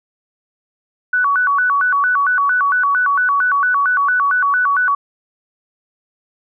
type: tone with vibrato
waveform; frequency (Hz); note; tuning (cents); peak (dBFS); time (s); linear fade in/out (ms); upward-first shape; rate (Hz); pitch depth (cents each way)
sine; 1295; E6; -31; -12; 1.13-4.95; 5; square; 4.4; 240
effects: none